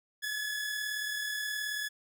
sawtooth tone pair together, 1698.3 / 1737 Hz, G#6 / A6, +38 / -23 cents, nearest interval unison, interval 39 cents, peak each -30 / -38 dBFS, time 0.22-1.89 s, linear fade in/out 20 ms, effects none

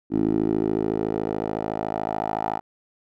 10% pulse tone with band-pass filter sweep, 53.8 Hz, A1, 38 cents flat, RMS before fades -25 dBFS, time 0.1-2.61 s, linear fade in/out 50 ms, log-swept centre 300 to 820 Hz, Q 3.2, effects none

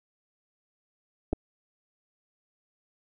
clicks, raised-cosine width 2 ms, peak -15 dBFS, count 2, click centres 1.329 / 1.332 s, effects none

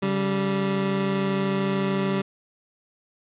25% pulse tone pair together, 140.8 / 194.49 Hz, C#3 / G3, +27 / -13 cents, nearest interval tritone, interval 560 cents, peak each -26 / -19 dBFS, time 0.02-2.22 s, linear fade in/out 10 ms, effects resampled to 8000 Hz + 8-bit

